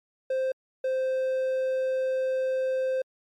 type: tone pair in turn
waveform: triangle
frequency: 523.3 / 521.5 Hz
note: C5 / C5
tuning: 0 / -6 cents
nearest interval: unison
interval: 6 cents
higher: first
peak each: -22 dBFS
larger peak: neither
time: 0.3-0.52 / 0.84-3.02 s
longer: second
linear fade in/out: 5 ms
effects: MP3 64 kbps